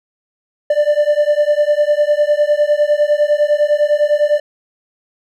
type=beating tone pair; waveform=triangle; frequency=587.3 / 597.2 Hz; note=D5 / D5; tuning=0 / +29 cents; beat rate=9.9 Hz; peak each=-12 dBFS; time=0.7-4.4 s; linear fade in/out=5 ms; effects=none